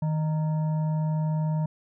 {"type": "tone with frequency modulation", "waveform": "sine", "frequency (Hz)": 156.6, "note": "D#3", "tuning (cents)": 11, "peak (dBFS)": -23, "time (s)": [0.02, 1.66], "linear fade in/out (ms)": 5, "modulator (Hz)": 771, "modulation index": 0.31, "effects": []}